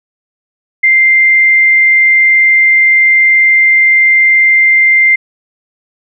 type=tone; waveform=sine; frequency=2093 Hz; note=C7; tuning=in tune; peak=-4 dBFS; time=0.83-5.16 s; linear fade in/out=10 ms; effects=none